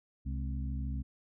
harmonic tone with a mistuned harmonic, 66.5 Hz, C2, 29 cents sharp, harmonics 1 / 2 / 3 / 4, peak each -34 / -40 / -44 / -46 dBFS, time 0.25-1.03 s, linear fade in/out 20 ms, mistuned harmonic 3, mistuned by +110 cents, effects none

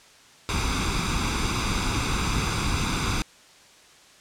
pink noise with comb filter, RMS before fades -25 dBFS, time 0.49-3.22 s, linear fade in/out 0 ms, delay 0.82 ms, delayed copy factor +0.7, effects white hiss -52 dBFS RMS until 4.2 s + low-pass 7000 Hz 12 dB/octave

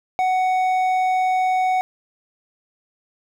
sine tone with hard clipping, 744 Hz, F#5, 9 cents sharp, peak -18 dBFS, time 0.19-1.81 s, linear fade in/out 0 ms, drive 6 dB, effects none

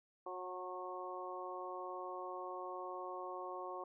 harmonic tone with a mistuned harmonic, 182.1 Hz, F#3, 27 cents flat, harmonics 2 / 3 / 4 / 5 / 6, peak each -48 / -49 / -49 / -51 / -47 dBFS, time 0.26-3.84 s, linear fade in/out 5 ms, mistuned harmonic 4, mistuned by +16 cents, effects none

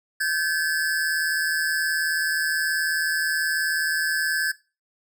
square tone pair together, 1552.2 / 1711 Hz, G6 / A6, -18 / -49 cents, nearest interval major second, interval 169 cents, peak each -26 / -24 dBFS, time 0.2-4.52 s, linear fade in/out 10 ms, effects noise-tail reverb RT60 0.3 s tail -20 dB re dry

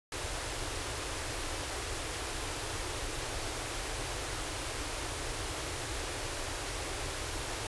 pink band-stop noise, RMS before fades -37 dBFS, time 0.12-7.67 s, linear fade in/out 2 ms, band 130 to 280 Hz, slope 48 dB/octave, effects resampled to 24000 Hz

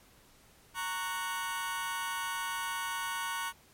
sawtooth chord, F# major, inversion first, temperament just, 925 / 1110 / 1480 Hz, A#5 / C#6 / F#6, -14 / +2 / 0 cents, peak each -34 dBFS, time 0.74-3.53 s, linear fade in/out 50 ms, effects pink hiss -61 dBFS RMS until 3.73 s + MP3 64 kbps

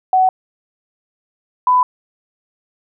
sine tone pair in turn, 749 / 999.8 Hz, F#5 / B5, +21 / +21 cents, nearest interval perfect fourth, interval 500 cents, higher second, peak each -9 dBFS, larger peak neither, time 0.13-0.29 / 1.67-1.83 s, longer neither, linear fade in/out 2 ms, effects none

